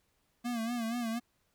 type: tone with vibrato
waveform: square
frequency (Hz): 233.4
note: A#3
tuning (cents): +2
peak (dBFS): -33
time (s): 0.44-1.2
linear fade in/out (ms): 20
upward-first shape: sine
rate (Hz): 4.2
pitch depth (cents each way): 80
effects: pink hiss -75 dBFS RMS until 1.54 s